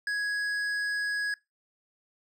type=tone with hard clipping; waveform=sine; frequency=1666 Hz; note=G#6; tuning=5 cents sharp; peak=-29 dBFS; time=0.07-1.34 s; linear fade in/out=2 ms; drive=8 dB; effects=noise-tail reverb RT60 0.2 s tail -21 dB re dry